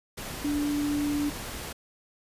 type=tone in noise; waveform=sine; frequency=291.7 Hz; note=D4; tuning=12 cents flat; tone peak=-25 dBFS; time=0.44-1.3 s; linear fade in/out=10 ms; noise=pink; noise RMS=-37 dBFS; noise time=0.17-1.73 s; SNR=+9 dB; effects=resampled to 32000 Hz